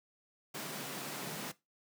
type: high-pass noise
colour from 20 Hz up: pink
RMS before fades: -42 dBFS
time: 0.54-1.52 s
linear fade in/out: 10 ms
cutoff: 130 Hz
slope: 96 dB/octave
effects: noise-tail reverb RT60 0.2 s tail -18 dB re dry